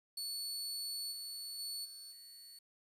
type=tone with level steps; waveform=sawtooth; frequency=4435 Hz; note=C#8; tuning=in tune; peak=-36 / -40 / -37 / -46 / -50 dBFS; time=0.17-2.59 s; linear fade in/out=5 ms; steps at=1.11 / 1.58 / 1.84 / 2.11 s; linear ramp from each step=20 ms; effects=resampled to 32000 Hz + 11-bit